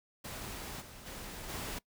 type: noise with level steps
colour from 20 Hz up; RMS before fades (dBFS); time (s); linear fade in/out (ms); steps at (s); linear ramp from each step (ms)
pink; -43 / -51 / -45 / -40; 0.24-1.79; 10; 0.8 / 1.05 / 1.48; 20
effects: noise-tail reverb RT60 0.1 s tail -22 dB re dry